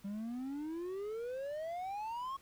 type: exponential sweep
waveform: triangle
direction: up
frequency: 194.7 to 1108.7 Hz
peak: -36 dBFS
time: 0.04-2.37 s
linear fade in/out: 10 ms
effects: pink hiss -64 dBFS RMS until 2.41 s